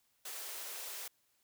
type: high-pass noise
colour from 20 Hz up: white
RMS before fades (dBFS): -44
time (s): 0.25-1.08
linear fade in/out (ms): 5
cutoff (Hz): 350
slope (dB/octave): 96
effects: white hiss -75 dBFS RMS until 1.43 s